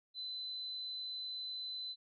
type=tone; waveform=sine; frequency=4026 Hz; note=B7; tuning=33 cents sharp; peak=-40 dBFS; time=0.14-1.96 s; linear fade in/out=50 ms; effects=none